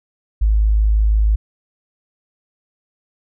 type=tone; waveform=sine; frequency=53 Hz; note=G#1; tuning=36 cents sharp; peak=-11 dBFS; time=0.41-1.36 s; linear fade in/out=10 ms; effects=none